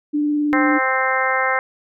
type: tone with vibrato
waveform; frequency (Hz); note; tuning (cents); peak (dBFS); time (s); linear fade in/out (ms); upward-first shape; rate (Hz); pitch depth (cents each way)
sine; 295.8; D4; +13; -16; 0.13-0.79; 20; triangle; 19; 21
type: harmonic tone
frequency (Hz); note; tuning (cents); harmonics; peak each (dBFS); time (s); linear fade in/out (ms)
261.6; C4; 0; 2 / 3 / 4 / 5 / 6 / 7 / 8; -24 / -24 / -24 / -24 / -24 / -24 / -24; 0.53-1.59; 0
effects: none